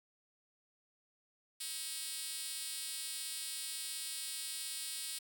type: tone with high-pass filter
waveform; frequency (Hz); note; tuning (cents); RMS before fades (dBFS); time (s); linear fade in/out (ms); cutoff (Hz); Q
5% pulse; 318.6; D#4; +41; -42; 1.6-5.19; 10; 5800; 1.1
effects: none